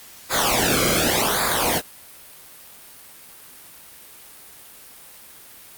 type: noise with flanger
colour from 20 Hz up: pink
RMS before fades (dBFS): -20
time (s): 0.29-1.82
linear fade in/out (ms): 50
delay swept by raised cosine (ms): 0.34 to 1.12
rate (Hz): 0.87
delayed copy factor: -0.85
effects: white hiss -44 dBFS RMS until 5.77 s + Opus 48 kbps